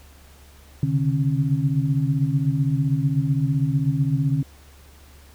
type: tone cluster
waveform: sine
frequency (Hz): 133.6 / 140.8 / 149.3 / 270.7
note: C3 / C#3 / D3 / C#4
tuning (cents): +36 / +27 / +29 / -41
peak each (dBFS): -23 / -29 / -21 / -27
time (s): 0.83-4.43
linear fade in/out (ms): 2
effects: added 71 Hz sine -47 dBFS peak until 5.34 s + pink hiss -52 dBFS RMS until 5.34 s